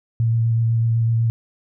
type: tone with vibrato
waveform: sine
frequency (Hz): 114.7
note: A#2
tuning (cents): -28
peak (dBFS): -15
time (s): 0.2-1.3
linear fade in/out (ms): 0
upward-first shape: square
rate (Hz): 8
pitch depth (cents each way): 12
effects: none